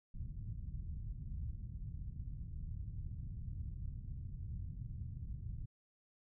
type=low-pass noise; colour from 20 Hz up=white; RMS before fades=-44 dBFS; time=0.14-5.66 s; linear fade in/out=10 ms; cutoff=120 Hz; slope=24 dB/octave; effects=none